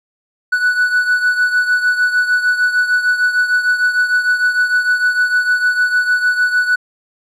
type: beating tone pair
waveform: triangle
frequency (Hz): 1480 / 1486.6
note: F#6 / F#6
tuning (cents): 0 / +8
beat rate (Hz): 6.6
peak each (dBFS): -11 / -17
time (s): 0.52-6.76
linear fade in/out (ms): 10
effects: resampled to 32000 Hz